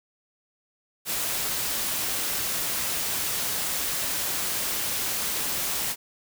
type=noise; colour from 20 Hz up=white; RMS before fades=-28 dBFS; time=1.05-5.96 s; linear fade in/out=50 ms; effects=none